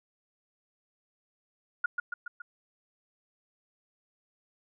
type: tone with echo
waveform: sine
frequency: 1427 Hz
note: F6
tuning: 37 cents sharp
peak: -23 dBFS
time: 1.84-1.86 s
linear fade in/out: 5 ms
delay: 140 ms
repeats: 4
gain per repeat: -4 dB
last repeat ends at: 2.42 s
effects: none